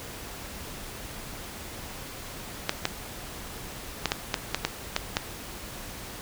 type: clicks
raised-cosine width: 0.2 ms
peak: -6 dBFS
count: 9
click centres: 2.694 / 2.854 / 4.057 / 4.119 / 4.342 / 4.546 / 4.65 / 4.964 / 5.169 s
effects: pink hiss -40 dBFS RMS until 6.21 s